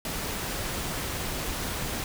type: noise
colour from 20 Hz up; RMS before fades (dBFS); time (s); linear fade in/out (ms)
pink; -32; 0.05-2.04; 2
effects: none